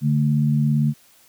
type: tone pair together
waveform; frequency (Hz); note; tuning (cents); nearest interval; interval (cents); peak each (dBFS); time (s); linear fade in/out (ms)
sine; 145.46 / 223.3; D3 / A3; -16 / +26; perfect fifth; 742; -17 / -21; 0.01-0.94; 50
effects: white hiss -54 dBFS RMS until 1.28 s